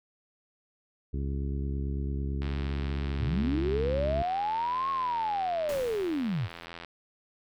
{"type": "harmonic tone", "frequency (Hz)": 69, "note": "C#2", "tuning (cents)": -7, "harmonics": [1, 2, 3, 4, 5, 6], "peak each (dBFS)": [-30, -36, -40, -42, -44, -46], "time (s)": [1.13, 4.23], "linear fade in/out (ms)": 10}
{"type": "click train", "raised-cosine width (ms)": 0.3, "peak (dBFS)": -25, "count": 376, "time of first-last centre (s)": [2.42, 6.847], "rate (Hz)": 84.7}
{"type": "linear two-way sweep", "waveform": "sine", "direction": "up then down", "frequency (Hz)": [79.9, 1098, 79.9], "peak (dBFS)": -27, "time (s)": [3.18, 6.49], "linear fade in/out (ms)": 50, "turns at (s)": 4.9}
{"type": "noise with exponential decay", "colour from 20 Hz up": "pink", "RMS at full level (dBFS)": -39, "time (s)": [5.69, 6.66], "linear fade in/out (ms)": 1, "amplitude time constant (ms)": 210}
{"effects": []}